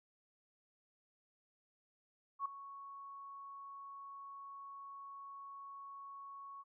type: tone with ADSR envelope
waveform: sine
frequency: 1108.7 Hz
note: C#6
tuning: in tune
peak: -33 dBFS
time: 2.39-6.64 s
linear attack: 65 ms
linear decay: 4 ms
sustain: -15 dB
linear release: 34 ms
effects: none